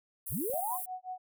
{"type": "high-pass noise", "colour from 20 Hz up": "pink", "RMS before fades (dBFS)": -39, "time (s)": [0.26, 0.86], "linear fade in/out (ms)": 10, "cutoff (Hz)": 9500, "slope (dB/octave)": 48}
{"type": "linear sweep", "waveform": "sine", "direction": "up", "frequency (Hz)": [42.37, 1097], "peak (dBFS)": -32, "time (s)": [0.29, 0.78], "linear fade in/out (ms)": 50}
{"type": "clicks", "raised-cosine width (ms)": 2, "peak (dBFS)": -39, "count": 3, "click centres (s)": [0.323, 0.498, 0.54]}
{"type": "tone with tremolo", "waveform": "sine", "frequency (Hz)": 740, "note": "F#5", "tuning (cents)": 0, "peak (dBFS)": -35, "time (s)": [0.53, 1.18], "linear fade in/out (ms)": 5, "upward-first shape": "sine", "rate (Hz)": 5.6, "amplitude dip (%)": 100}
{"effects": []}